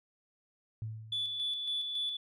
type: tone with exponential decay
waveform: sine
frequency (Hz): 110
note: A2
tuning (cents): 0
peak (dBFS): -33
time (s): 0.82-1.56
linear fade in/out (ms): 0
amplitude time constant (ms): 160
type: tone with tremolo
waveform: sine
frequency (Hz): 3458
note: A7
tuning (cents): -31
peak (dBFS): -30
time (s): 1.12-2.17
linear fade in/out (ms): 5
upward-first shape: square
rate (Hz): 3.6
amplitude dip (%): 40
effects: tanh soft clip ceiling -27 dBFS